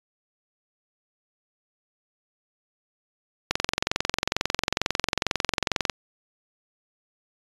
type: click train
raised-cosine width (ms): 0.2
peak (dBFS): -4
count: 54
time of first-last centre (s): 3.51-5.897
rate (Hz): 22.2
effects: resampled to 24000 Hz